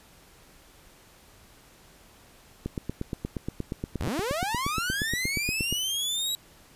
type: click train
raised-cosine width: 3 ms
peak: -17 dBFS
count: 27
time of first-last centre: 2.66-5.726 s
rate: 8.48 Hz
type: linear sweep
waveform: sawtooth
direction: up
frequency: 41.9 to 3900 Hz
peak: -24 dBFS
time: 4-6.35 s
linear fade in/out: 0 ms
effects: pink hiss -55 dBFS RMS until 6.75 s + resampled to 32000 Hz

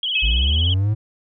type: tone with vibrato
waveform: sine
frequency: 3136 Hz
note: G7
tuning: in tune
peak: -20 dBFS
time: 0.03-0.74 s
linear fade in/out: 2 ms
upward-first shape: sine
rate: 18 Hz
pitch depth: 100 cents each way
type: tone with exponential decay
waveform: sine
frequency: 2573 Hz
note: E7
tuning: 43 cents flat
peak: -16 dBFS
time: 0.15-0.71 s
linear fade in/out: 5 ms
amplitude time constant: 120 ms
type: linear sweep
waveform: triangle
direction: up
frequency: 49 to 110 Hz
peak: -14 dBFS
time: 0.22-0.95 s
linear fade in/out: 20 ms
effects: none

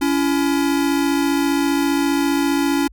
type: tone pair together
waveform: square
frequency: 281.6 / 336.6 Hz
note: C#4 / E4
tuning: +27 / +36 cents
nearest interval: minor third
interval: 309 cents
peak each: -18 / -22 dBFS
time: 0.01-2.88 s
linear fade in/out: 10 ms
effects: added 50 Hz sine -43 dBFS peak until 2.92 s

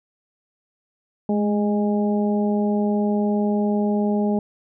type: harmonic tone with a mistuned harmonic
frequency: 206.2 Hz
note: G#3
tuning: 12 cents flat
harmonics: 1 / 2 / 3 / 4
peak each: -19 / -25 / -29 / -31 dBFS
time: 1.29-4.39 s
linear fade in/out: 2 ms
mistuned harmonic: 1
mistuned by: +27 cents
effects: none

